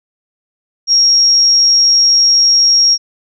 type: tone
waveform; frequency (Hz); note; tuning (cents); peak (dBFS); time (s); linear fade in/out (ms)
sine; 5588; F8; 0; -6; 0.87-2.98; 50
effects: none